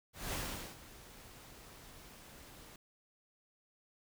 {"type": "noise with ADSR envelope", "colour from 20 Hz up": "pink", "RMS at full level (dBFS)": -38, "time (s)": [0.13, 2.76], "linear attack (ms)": 200, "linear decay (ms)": 430, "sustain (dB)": -17, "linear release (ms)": 3, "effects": []}